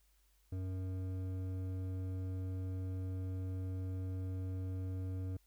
triangle tone with hard clipping, 93.3 Hz, F#2, 15 cents sharp, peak -39 dBFS, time 0.52-5.37 s, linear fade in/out 5 ms, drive 14 dB, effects added 50 Hz sine -69 dBFS peak until 5.46 s + white hiss -75 dBFS RMS until 5.46 s

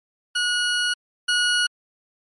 20% pulse tone pair in turn, 1454 / 1454 Hz, F#6 / F#6, -31 / -31 cents, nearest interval unison, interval 0 cents, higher neither, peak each -15 / -13 dBFS, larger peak second, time 0.35-0.94 / 1.28-1.67 s, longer first, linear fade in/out 10 ms, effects MP3 48 kbps

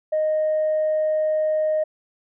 sine tone, 620 Hz, D#5, 6 cents flat, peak -17 dBFS, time 0.12-1.84 s, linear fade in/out 10 ms, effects tanh soft clip ceiling -15 dBFS

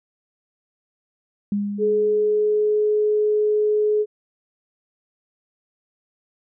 sine tone with exponential decay, 203.6 Hz, G#3, 34 cents flat, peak -18 dBFS, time 1.52-2.81 s, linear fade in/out 2 ms, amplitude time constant 280 ms
sine tone, 423.1 Hz, G#4, 32 cents sharp, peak -16 dBFS, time 1.78-4.06 s, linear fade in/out 50 ms
effects none

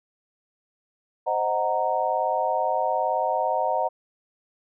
sine chord, C half-diminished seventh, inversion none, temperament equal with one note detuned, 523.3 / 622.3 / 740 / 929.1 Hz, C5 / Eb5 / Gb5 / Bb5, 0 / 0 / 0 / -6 cents, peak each -29 / -27 / -26 / -26 dBFS, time 1.26-3.89 s, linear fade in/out 20 ms, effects none

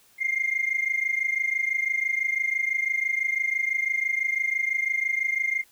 sine tone pair together, 2100 / 2126 Hz, C7 / C7, +6 / +27 cents, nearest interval unison, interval 21 cents, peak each -25 dBFS, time 0.18-5.64 s, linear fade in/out 50 ms, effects tanh soft clip ceiling -17 dBFS + white hiss -59 dBFS RMS until 5.71 s

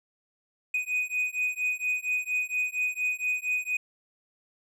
triangle beating tone pair, 2490 / 2494.3 Hz, D#7 / D#7, +1 / +4 cents, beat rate 4.3 Hz, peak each -28 dBFS, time 0.74-3.77 s, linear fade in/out 5 ms, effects none

